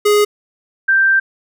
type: tone pair in turn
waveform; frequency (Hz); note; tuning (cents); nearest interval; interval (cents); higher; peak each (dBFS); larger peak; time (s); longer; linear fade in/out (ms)
square / sine; 415.8 / 1569.9; G#4 / G6; +2 / +2; octave + major seventh; 2300; second; -10 / -9; second; 0.05-0.25 / 0.88-1.2; second; 10
effects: none